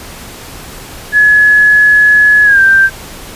sine tone with pitch glide, 1697 to 1574.2 Hz, G#6 to G6, +37 to +7 cents, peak -3 dBFS, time 1.12-2.9 s, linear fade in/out 50 ms, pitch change -130 cents, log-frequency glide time 2.44-2.6 s, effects pink hiss -29 dBFS RMS until 3.35 s + resampled to 32000 Hz

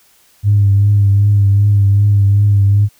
sine tone with vibrato, 101.1 Hz, G#2, 46 cents flat, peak -6 dBFS, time 0.43-2.89 s, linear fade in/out 50 ms, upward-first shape triangle, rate 2.6 Hz, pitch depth 41 cents each way, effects tanh soft clip ceiling -2 dBFS + white hiss -51 dBFS RMS until 2.99 s

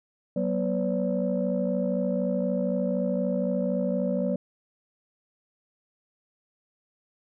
sine tone cluster, 188.8 / 242.1 / 508 / 572 Hz, F#3 / B3 / B4 / D5, +35 / -34 / +49 / -46 cents, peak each -27 / -29 / -31 / -29 dBFS, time 0.36-4.36 s, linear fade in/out 5 ms, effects tanh soft clip ceiling -15 dBFS

